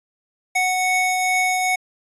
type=tone pair together; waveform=square; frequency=739.8 / 2217 Hz; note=F#5 / C#7; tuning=0 / 0 cents; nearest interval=octave + perfect fifth; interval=1900 cents; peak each=-21 dBFS; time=0.55-1.76 s; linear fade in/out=10 ms; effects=resampled to 32000 Hz